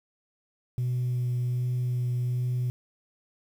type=tone with vibrato; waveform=sine; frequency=123.9 Hz; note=B2; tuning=6 cents sharp; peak=-23 dBFS; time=0.78-2.7 s; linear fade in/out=0 ms; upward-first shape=sine; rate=1.3 Hz; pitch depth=11 cents each way; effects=tanh soft clip ceiling -23 dBFS + 9-bit